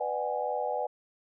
sine chord, G# half-diminished seventh, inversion first, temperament just, 498.4 / 598 / 747.5 / 830.6 Hz, B4 / D5 / F#5 / G#5, +16 / +31 / +17 / 0 cents, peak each -34 dBFS, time 0-0.87 s, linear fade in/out 10 ms, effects none

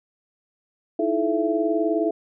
sine tone cluster, 315 / 334.4 / 432.5 / 668 Hz, D#4 / E4 / A4 / E5, +21 / +25 / -30 / +23 cents, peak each -25 dBFS, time 0.99-2.11 s, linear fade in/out 5 ms, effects none

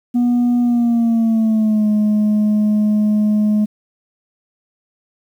sine tone with pitch glide, 242.6 to 211.2 Hz, B3 to G#3, -31 to +29 cents, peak -9 dBFS, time 0.14-3.66 s, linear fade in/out 20 ms, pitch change -240 cents, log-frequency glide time 0.61-1.88 s, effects tanh soft clip ceiling -11 dBFS + 8-bit

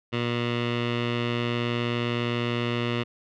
15% pulse tone with low-pass filter, 119.5 Hz, A#2, 43 cents sharp, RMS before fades -27 dBFS, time 0.12-3.04 s, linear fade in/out 20 ms, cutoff 3000 Hz, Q 2.9, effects none

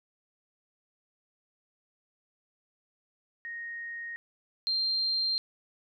sine tone pair in turn, 1864.7 / 4174 Hz, A#6 / C8, 0 / -5 cents, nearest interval octave + major second, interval 1395 cents, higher second, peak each -36 / -26 dBFS, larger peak second, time 3.45-4.16 / 4.67-5.38 s, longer neither, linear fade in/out 0 ms, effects none

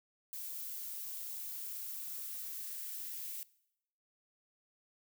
violet noise with high-pass filter sweep, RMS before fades -43 dBFS, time 0.33-3.43 s, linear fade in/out 0 ms, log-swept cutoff 430 to 2100 Hz, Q 1.6, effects noise-tail reverb RT60 0.8 s tail -21 dB re dry

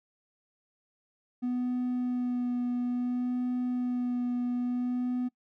triangle tone with vibrato, 246.9 Hz, B3, in tune, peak -25 dBFS, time 1.42-5.29 s, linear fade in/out 20 ms, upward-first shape sine, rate 0.59 Hz, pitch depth 14 cents each way, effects noise-tail reverb RT60 0.1 s tail -22 dB re dry + tanh soft clip ceiling -21 dBFS

